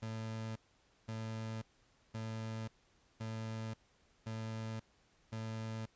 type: tone bursts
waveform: 30% pulse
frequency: 111.3 Hz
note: A2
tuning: 20 cents sharp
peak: -37 dBFS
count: 6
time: 0.02-5.86 s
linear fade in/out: 10 ms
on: 540 ms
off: 520 ms
effects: pink hiss -71 dBFS RMS until 5.95 s + resampled to 16000 Hz